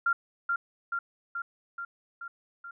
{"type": "tone with echo", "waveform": "sine", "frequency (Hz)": 1388, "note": "F6", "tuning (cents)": -11, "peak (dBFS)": -22, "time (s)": [0.06, 0.13], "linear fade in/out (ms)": 5, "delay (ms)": 430, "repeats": 6, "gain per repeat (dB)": -3, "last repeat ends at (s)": 2.71, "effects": []}